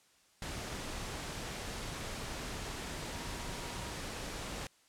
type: tone in noise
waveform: sine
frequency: 950 Hz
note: A#5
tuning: 33 cents sharp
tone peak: -52 dBFS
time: 3.12-3.91 s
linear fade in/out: 2 ms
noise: pink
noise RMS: -41 dBFS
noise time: 0.42-4.67 s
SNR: -14 dB
effects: white hiss -67 dBFS RMS until 4.88 s + low-pass 9000 Hz 12 dB/octave